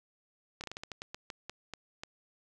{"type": "slowing click train", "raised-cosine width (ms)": 0.2, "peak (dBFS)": -23, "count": 13, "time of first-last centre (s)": [0.61, 2.035], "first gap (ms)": 28, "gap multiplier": 1.24, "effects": []}